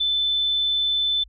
sine tone, 3520 Hz, A7, in tune, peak -19 dBFS, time 0-1.24 s, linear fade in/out 10 ms, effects added 50 Hz sine -46 dBFS peak until 1.28 s

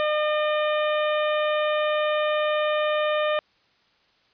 harmonic tone, 606 Hz, D#5, 46 cents flat, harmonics 1 / 2 / 3 / 4 / 5 / 6, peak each -22 / -28 / -32 / -34 / -36 / -38 dBFS, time 0-3.39 s, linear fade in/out 0 ms, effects white hiss -63 dBFS RMS until 4.33 s + resampled to 11025 Hz

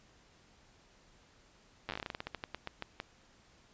slowing click train, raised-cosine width 0.3 ms, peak -22 dBFS, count 20, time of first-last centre 1.89-3.001 s, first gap 9 ms, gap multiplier 1.18, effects pink hiss -64 dBFS RMS until 3.73 s + resampled to 16000 Hz

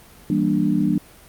sine chord, E half-diminished seventh, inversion none, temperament just, 164.81 / 197.78 / 237.3 / 296.7 Hz, E3 / G3 / Bb3 / D4, 0 / +16 / +31 / +18 cents, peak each -24 / -21 / -23 / -21 dBFS, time 0.3-0.98 s, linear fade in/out 2 ms, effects pink hiss -47 dBFS RMS until 1.28 s + Opus 32 kbps

